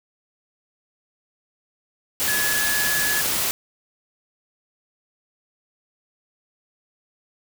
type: tone in noise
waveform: sine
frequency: 1698 Hz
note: G#6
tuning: 38 cents sharp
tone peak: -23 dBFS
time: 2.28-3.21 s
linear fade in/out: 0 ms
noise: white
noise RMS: -23 dBFS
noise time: 2.2-3.51 s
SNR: -3 dB
effects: none